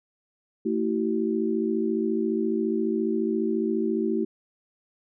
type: tone cluster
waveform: sine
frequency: 223.2 / 326.2 / 380.7 Hz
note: A3 / E4 / F#4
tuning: +25 / -18 / +49 cents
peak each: -27 dBFS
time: 0.65-4.25 s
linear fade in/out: 10 ms
effects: none